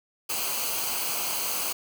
white noise with comb filter, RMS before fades -29 dBFS, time 0.29-1.73 s, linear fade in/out 10 ms, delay 0.55 ms, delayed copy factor -0.65, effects none

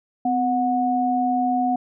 sine tone pair together, 254.6 / 731.4 Hz, C4 / F#5, -47 / -20 cents, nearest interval octave + tritone, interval 1827 cents, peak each -22 / -20 dBFS, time 0.25-1.76 s, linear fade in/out 5 ms, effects none

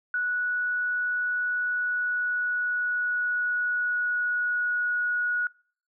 sine tone with pitch glide, 1471 to 1457.5 Hz, F#6 to F#6, -11 to -26 cents, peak -24 dBFS, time 0.14-5.47 s, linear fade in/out 2 ms, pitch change -15 cents, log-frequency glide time 1.65-5 s, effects noise-tail reverb RT60 0.5 s tail -25 dB re dry

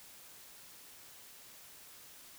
silence, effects white hiss -55 dBFS RMS until 2.38 s

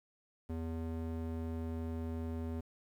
square tone with band-pass filter, 81.3 Hz, E2, 23 cents flat, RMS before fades -39 dBFS, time 0.49-2.61 s, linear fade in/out 10 ms, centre 240 Hz, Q 0.74, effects 11-bit

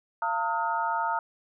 sine tone cluster, 688 / 912 / 1268 / 1422 Hz, F5 / A#5 / D#6 / F6, -26 / -38 / +32 / +31 cents, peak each -34 / -27 / -32 / -34 dBFS, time 0.22-1.19 s, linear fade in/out 2 ms, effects none

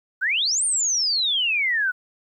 sine exponential two-way sweep, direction up then down, 1442 to 9170 to 1442 Hz, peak -19 dBFS, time 0.21-1.92 s, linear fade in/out 20 ms, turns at 0.64 s, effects 10-bit

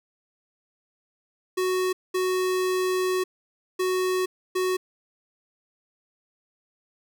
square tone bursts at uneven times, 370 Hz, F#4, in tune, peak -23 dBFS, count 4, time 1.57-1.93 / 2.14-3.24 / 3.79-4.26 / 4.55-4.77 s, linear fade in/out 10 ms, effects none

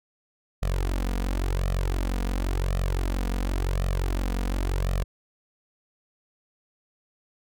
sawtooth tone with flanger, 45.78 Hz, F#1, 18 cents flat, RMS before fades -26 dBFS, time 0.62-5.04 s, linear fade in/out 10 ms, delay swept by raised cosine 1.6 to 4.2 ms, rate 0.93 Hz, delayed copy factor +0.9, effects none

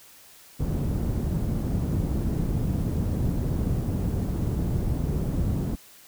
white low-pass noise, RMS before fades -26 dBFS, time 0.59-5.76 s, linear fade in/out 20 ms, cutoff 160 Hz, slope 12 dB/octave, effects white hiss -51 dBFS RMS until 6.07 s

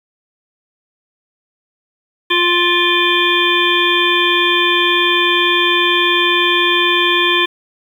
harmonic tone with a mistuned harmonic, 350.1 Hz, F4, 4 cents sharp, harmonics 1 / 3 / 5 / 7 / 9 / 10, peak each -18 / -18 / -18 / -18 / -18 / -18 dBFS, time 2.3-7.46 s, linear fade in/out 10 ms, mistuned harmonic 7, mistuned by -19 cents, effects 7-bit

